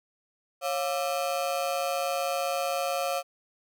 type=ring-modulated tone; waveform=35% pulse; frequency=627 Hz; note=D#5; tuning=13 cents sharp; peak=-22 dBFS; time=0.61-3.23 s; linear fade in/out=50 ms; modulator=77.8 Hz; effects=none